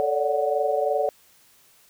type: chord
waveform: sine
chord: D major seventh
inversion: second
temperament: equal with one note detuned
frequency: 440 / 564.4 / 587.3 / 740 Hz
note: A4 / C#5 / D5 / F#5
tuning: 0 / +31 / 0 / 0 cents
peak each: -26 dBFS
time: 0-1.09 s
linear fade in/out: 0 ms
effects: white hiss -57 dBFS RMS until 1.89 s